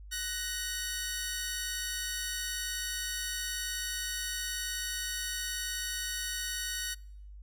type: tone pair together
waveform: 10% pulse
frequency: 1489 / 1876 Hz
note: F#6 / A#6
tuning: +11 / +11 cents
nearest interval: major third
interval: 400 cents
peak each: -28 dBFS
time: 0.11-6.95 s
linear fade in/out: 20 ms
effects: noise-tail reverb RT60 0.7 s tail -25 dB re dry + added 50 Hz sine -45 dBFS peak until 7.42 s